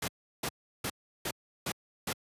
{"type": "noise bursts", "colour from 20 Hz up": "pink", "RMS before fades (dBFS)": -33, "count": 6, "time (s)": [0.02, 2.13], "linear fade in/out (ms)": 5, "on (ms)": 60, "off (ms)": 350, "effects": ["high-pass 100 Hz 12 dB/octave", "resampled to 32000 Hz"]}